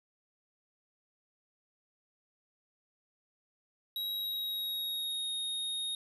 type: tone with pitch glide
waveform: square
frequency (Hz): 3841 to 3727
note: B7 to A#7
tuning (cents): -49 to -1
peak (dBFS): -34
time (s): 3.96-5.95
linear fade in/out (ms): 2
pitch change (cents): -52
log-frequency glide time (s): 4.12-5.32
effects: none